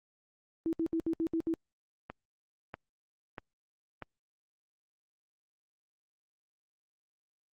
sine tone bursts, 327.5 Hz, E4, 11 cents flat, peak -28 dBFS, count 7, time 0.66-1.539 s, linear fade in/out 0 ms, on 69 ms, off 66 ms
click train, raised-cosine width 0.5 ms, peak -25 dBFS, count 4, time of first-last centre 2.1-4.023 s, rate 1.56 Hz
effects Opus 32 kbps

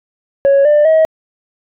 sine tone with pitch steps, 554.4 / 594.2 / 636.8 Hz, C#5 / D5 / D#5, 0 / +20 / +40 cents, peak -4 dBFS, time 0.45-1.05 s, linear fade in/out 0 ms, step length 200 ms, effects tanh soft clip ceiling -5 dBFS

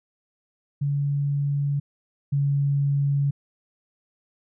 sine tone pair in turn, 142.3 / 141.07 Hz, C#3 / C#3, +46 / +31 cents, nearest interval unison, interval 15 cents, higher first, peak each -21 / -19 dBFS, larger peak second, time 0.81-1.8 / 2.32-3.31 s, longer neither, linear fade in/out 10 ms, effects none

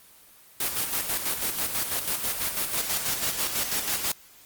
white noise with tremolo, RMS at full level -26 dBFS, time 0.6-4.12 s, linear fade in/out 5 ms, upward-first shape square, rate 6.1 Hz, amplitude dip 50%, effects white hiss -53 dBFS RMS until 4.45 s + Opus 24 kbps

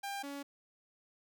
sawtooth tone pair in turn, 797 / 281.8 Hz, G5 / C#4, +28 / +29 cents, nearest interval octave + tritone, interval 1799 cents, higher first, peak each -34 / -37 dBFS, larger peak first, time 0.03-0.23 / 0.23-0.43 s, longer neither, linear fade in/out 10 ms, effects none

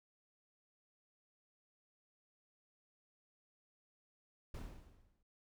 brown noise with exponential decay, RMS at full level -41 dBFS, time 4.54-5.23 s, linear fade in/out 5 ms, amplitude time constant 150 ms, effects none

